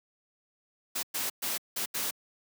white noise bursts at uneven times, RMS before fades -32 dBFS, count 5, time 0.95-1.03 / 1.14-1.3 / 1.42-1.58 / 1.76-1.86 / 1.94-2.11 s, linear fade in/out 10 ms, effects high-pass 150 Hz 12 dB/octave

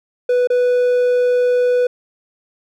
triangle tone with dropouts, 493.9 Hz, B4, in tune, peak -10 dBFS, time 0.29-1.87 s, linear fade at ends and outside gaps 5 ms, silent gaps 0.473-0.501 s, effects none

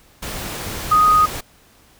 sine tone in noise, 1244.5 Hz, D#6, in tune, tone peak -10 dBFS, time 0.91-1.26 s, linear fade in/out 10 ms, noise pink, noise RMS -28 dBFS, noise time 0.22-1.41 s, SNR +15 dB, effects pink hiss -52 dBFS RMS until 1.99 s

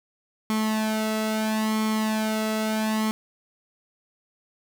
sawtooth tone with flanger, 217.6 Hz, A3, 19 cents flat, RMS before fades -25 dBFS, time 0.5-3.11 s, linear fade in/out 0 ms, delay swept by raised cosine 0.91 to 1.5 ms, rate 0.75 Hz, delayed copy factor +0.75, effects none

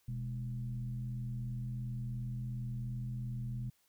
sine tone with frequency modulation, 123.47 Hz, B2, in tune, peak -36 dBFS, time 0.08-3.7 s, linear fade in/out 5 ms, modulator 82.8 Hz, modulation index 0.61, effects white hiss -73 dBFS RMS until 3.88 s

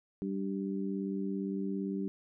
harmonic tone, 97.6 Hz, G2, 7 cents flat, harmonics 2 / 3 / 4, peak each -34 / -38 / -40 dBFS, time 0.22-2.08 s, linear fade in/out 0 ms, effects none

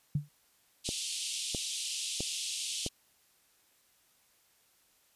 sine tone with exponential decay, 146.4 Hz, D3, 5 cents flat, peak -23 dBFS, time 0.15-0.29 s, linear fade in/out 5 ms, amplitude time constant 29 ms
pink band-pass noise, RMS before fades -37 dBFS, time 0.84-2.89 s, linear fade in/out 20 ms, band 2800 to 10000 Hz, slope 48 dB/octave
click train, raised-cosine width 2 ms, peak -22 dBFS, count 4, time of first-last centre 0.89-2.864 s, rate 1.52 Hz
effects white hiss -68 dBFS RMS until 5.15 s + resampled to 32000 Hz

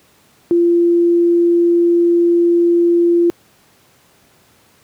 sine tone, 343.6 Hz, F4, 28 cents flat, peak -9 dBFS, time 0.51-3.3 s, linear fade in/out 0 ms, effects pink hiss -52 dBFS RMS until 4.83 s + high-pass 100 Hz 12 dB/octave

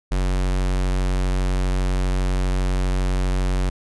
square tone, 46.25 Hz, F#1, in tune, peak -19 dBFS, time 0.11-3.7 s, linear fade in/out 10 ms, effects resampled to 24000 Hz

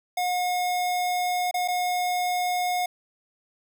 square tone with dropouts, 721 Hz, F#5, 45 cents flat, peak -24 dBFS, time 0.17-2.86 s, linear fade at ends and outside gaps 5 ms, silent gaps 1.512-1.541 / 1.678-1.683 s, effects 11-bit

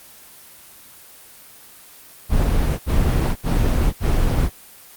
brown noise bursts, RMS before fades -17 dBFS, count 4, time 2.29-4.5 s, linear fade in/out 50 ms, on 500 ms, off 70 ms, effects white hiss -44 dBFS RMS until 4.96 s + Opus 24 kbps

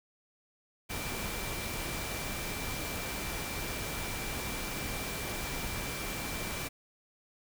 sine tone in noise, 2349 Hz, D7, in tune, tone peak -44 dBFS, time 0.89-6.69 s, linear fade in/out 20 ms, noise pink, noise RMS -37 dBFS, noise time 0.89-6.69 s, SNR -10 dB, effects none

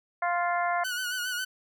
harmonic tone, 349.2 Hz, F4, in tune, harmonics 2 / 3 / 4 / 5 / 6, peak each -27 / -31 / -33 / -35 / -37 dBFS, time 0.22-0.84 s, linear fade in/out 5 ms
sawtooth tone with vibrato, 1477 Hz, F#6, 3 cents flat, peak -26 dBFS, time 0.84-1.45 s, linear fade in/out 10 ms, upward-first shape sine, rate 7.3 Hz, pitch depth 53 cents each way
effects none

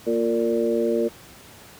harmonic tone with a mistuned harmonic, 116.54 Hz, A#2, in tune, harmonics 2 / 3 / 4 / 5, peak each -26 / -24 / -23 / -27 dBFS, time 0.06-1.09 s, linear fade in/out 20 ms, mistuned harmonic 4, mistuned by -21 cents, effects pink hiss -46 dBFS RMS until 1.79 s + high-pass 60 Hz 12 dB/octave

